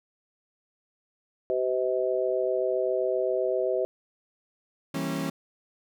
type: harmonic tone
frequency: 127.6 Hz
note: C3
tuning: 43 cents flat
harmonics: 3 / 4 / 5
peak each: -28 / -28 / -28 dBFS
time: 1.5-3.85 s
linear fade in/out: 0 ms
type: chord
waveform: 35% pulse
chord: E diminished seventh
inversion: none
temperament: equal with one note detuned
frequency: 164.81 / 196 / 233.1 / 273.4 Hz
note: E3 / G3 / Bb3 / Db4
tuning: 0 / 0 / 0 / -24 cents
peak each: -31 / -34 / -36 / -30 dBFS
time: 4.94-5.3 s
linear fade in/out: 5 ms
effects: none

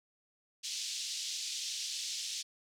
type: band-pass noise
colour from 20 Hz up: white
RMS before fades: -39 dBFS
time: 0.63-2.43 s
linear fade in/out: 20 ms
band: 3100 to 6600 Hz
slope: 24 dB/octave
effects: none

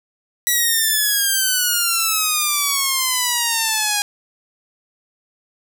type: exponential sweep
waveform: 5% pulse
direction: down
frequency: 1954 to 817 Hz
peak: -5 dBFS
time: 0.47-4.02 s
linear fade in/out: 0 ms
effects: none

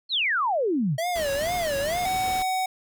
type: exponential sweep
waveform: sine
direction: down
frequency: 4435 to 118.5 Hz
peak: -21 dBFS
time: 0.09-0.98 s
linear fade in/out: 50 ms
type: tone with vibrato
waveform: square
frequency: 630 Hz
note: D#5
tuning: 21 cents sharp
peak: -25 dBFS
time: 0.98-2.06 s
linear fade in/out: 5 ms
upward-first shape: sine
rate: 2.2 Hz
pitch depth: 230 cents each way
type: noise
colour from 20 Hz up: pink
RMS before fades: -36 dBFS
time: 1.15-2.43 s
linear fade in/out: 10 ms
type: tone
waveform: square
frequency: 750 Hz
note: F#5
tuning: 23 cents sharp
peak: -24 dBFS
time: 2.05-2.66 s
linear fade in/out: 5 ms
effects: none

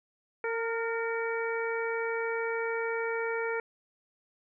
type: harmonic tone with a mistuned harmonic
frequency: 456.6 Hz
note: A#4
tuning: 36 cents flat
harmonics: 1 / 2 / 3 / 4 / 5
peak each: -31 / -38 / -37 / -39 / -39 dBFS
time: 0.44-3.6 s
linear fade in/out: 2 ms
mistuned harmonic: 3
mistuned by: +39 cents
effects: none

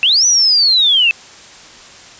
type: linear two-way sweep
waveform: sine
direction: up then down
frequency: 2592 to 6000 to 2592 Hz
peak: -8 dBFS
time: 0.03-1.11 s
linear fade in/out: 0 ms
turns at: 0.26 s
effects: white hiss -38 dBFS RMS until 2.19 s + resampled to 16000 Hz

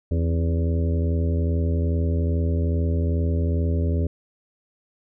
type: harmonic tone with a mistuned harmonic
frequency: 82.41 Hz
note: E2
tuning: in tune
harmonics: 1 / 2 / 3 / 4 / 5 / 6 / 7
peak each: -20 / -29 / -30 / -37 / -33 / -38 / -37 dBFS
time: 0.11-4.07 s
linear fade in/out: 5 ms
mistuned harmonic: 3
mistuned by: +76 cents
effects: none

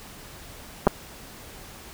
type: clicks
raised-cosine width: 1 ms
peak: -3 dBFS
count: 2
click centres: 0.869 / 0.874 s
effects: pink hiss -44 dBFS RMS until 1.93 s

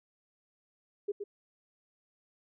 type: tone with echo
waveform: sine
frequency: 407.3 Hz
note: G#4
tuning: 34 cents flat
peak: -29 dBFS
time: 1.08-1.12 s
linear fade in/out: 10 ms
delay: 120 ms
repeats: 1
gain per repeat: -6 dB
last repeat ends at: 1.24 s
effects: none

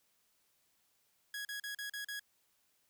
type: tone bursts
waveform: sawtooth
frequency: 1663 Hz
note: G#6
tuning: 2 cents sharp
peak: -36 dBFS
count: 6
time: 1.34-2.195 s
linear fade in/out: 2 ms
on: 110 ms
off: 39 ms
effects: white hiss -75 dBFS RMS until 2.89 s

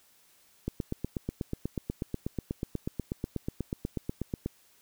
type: click train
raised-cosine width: 3 ms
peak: -18 dBFS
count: 32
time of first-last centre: 0.68-4.46 s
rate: 8.2 Hz
effects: white hiss -63 dBFS RMS until 4.81 s

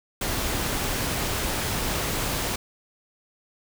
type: noise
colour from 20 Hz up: pink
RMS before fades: -27 dBFS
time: 0.21-2.56 s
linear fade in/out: 5 ms
effects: none

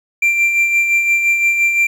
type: tone with tremolo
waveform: triangle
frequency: 2363 Hz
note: D7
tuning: 10 cents sharp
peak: -8 dBFS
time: 0.22-1.87 s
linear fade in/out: 5 ms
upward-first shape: sine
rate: 5.8 Hz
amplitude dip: 45%
effects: 8-bit

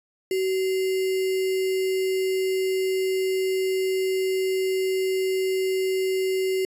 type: tone with sample-and-hold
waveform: sine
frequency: 378 Hz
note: F#4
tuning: 37 cents sharp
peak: -21 dBFS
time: 0.31-6.65 s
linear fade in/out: 2 ms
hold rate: 2450 Hz
effects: resampled to 32000 Hz

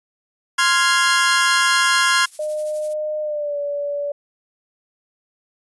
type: chord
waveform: sawtooth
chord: F minor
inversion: second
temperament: equal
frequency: 1046.5 / 1396.9 / 1661.2 Hz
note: C6 / F6 / Ab6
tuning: 0 / 0 / 0 cents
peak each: -15 dBFS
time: 0.58-2.26 s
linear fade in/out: 10 ms
type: noise with tremolo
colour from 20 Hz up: violet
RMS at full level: -33 dBFS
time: 1.83-2.94 s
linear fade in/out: 20 ms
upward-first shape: triangle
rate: 12 Hz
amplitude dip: 75%
type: tone with pitch glide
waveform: sine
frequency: 610 to 575.8 Hz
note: D#5 to D5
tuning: -34 to -34 cents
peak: -21 dBFS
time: 2.39-4.12 s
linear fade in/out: 5 ms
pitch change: -100 cents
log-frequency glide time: 3.21-3.58 s
effects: resampled to 24000 Hz

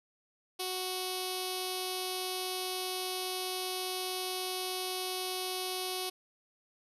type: tone with notch filter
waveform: 5% pulse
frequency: 370.3 Hz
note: F#4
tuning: 1 cent sharp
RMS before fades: -36 dBFS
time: 0.59-6.1 s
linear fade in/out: 10 ms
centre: 1700 Hz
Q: 0.56
effects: resampled to 32000 Hz

